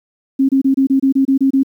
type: tone bursts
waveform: sine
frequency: 269.4 Hz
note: C#4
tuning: 49 cents flat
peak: -9 dBFS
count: 10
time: 0.39-1.633 s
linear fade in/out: 10 ms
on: 100 ms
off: 27 ms
effects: 8-bit